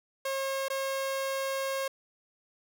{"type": "tone with dropouts", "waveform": "sawtooth", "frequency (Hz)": 540, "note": "C#5", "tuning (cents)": -45, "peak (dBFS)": -26, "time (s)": [0.25, 1.88], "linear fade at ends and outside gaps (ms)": 5, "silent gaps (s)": [0.684, 0.7], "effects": []}